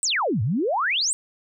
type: exponential two-way sweep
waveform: sine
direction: down then up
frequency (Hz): 8740 to 98 to 8740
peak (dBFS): -20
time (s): 0.03-1.13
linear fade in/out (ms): 0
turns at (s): 0.42
effects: none